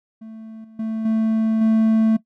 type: tone with level steps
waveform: triangle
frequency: 221.4 Hz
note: A3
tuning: 11 cents sharp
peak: -32 / -40 / -20 / -14 / -11 dBFS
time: 0.21-2.17 s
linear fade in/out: 10 ms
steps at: 0.64 / 0.79 / 1.05 / 1.61 s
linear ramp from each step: 5 ms
effects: noise-tail reverb RT60 0.1 s tail -17 dB re dry